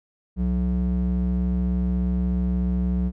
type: ring-modulated tone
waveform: triangle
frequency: 123.47 Hz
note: B2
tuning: in tune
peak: -15 dBFS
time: 0.36-3.12 s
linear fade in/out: 50 ms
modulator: 58.3 Hz
effects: none